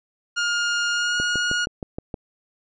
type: tone with pitch glide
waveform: sawtooth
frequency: 1418 to 1439.5 Hz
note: F6 to F#6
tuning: +26 to -48 cents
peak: -17 dBFS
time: 0.36-1.66 s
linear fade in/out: 20 ms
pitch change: +26 cents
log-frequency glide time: 0.91-1.17 s
type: click train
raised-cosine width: 2 ms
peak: -16 dBFS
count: 7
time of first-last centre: 1.2-2.142 s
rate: 6.37 Hz
effects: resampled to 16000 Hz